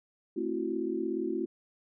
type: chord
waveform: sine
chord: F# half-diminished seventh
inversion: first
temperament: just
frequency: 222 / 266.4 / 333 / 370 Hz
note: A3 / C4 / E4 / F#4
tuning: +16 / +31 / +18 / 0 cents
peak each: -38 / -37 / -33 / -34 dBFS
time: 0.36-1.46 s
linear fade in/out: 10 ms
effects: none